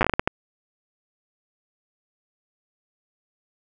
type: slowing click train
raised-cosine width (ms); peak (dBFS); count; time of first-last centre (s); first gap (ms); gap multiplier
0.5; -4; 9; 0.01-0.275; 8; 1.39
effects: none